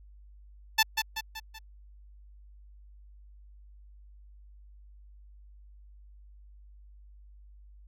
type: tone with echo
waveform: 10% pulse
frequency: 880 Hz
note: A5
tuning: in tune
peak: -11 dBFS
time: 0.78-0.83 s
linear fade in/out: 10 ms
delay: 190 ms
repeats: 4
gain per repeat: -6 dB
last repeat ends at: 1.59 s
effects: added 50 Hz sine -50 dBFS peak until 7.87 s + AAC 48 kbps